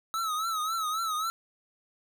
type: tone with vibrato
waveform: square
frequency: 1291 Hz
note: E6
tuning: 37 cents flat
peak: -29 dBFS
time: 0.14-1.3 s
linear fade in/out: 0 ms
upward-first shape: triangle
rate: 3.7 Hz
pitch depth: 100 cents each way
effects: none